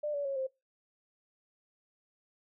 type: tone with pitch steps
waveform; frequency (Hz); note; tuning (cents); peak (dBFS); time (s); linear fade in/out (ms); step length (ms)
sine; 596 / 572.1 / 549.1 / 527; D5 / D5 / C#5 / C5; +25 / -45 / -17 / +12; -31; 0.03-0.47; 10; 110
effects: noise-tail reverb RT60 0.2 s tail -21 dB re dry